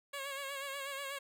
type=tone with vibrato; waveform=10% pulse; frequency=553 Hz; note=C#5; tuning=4 cents flat; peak=-31 dBFS; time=0.13-1.19 s; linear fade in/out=10 ms; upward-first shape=sine; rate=8.2 Hz; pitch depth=47 cents each way; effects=none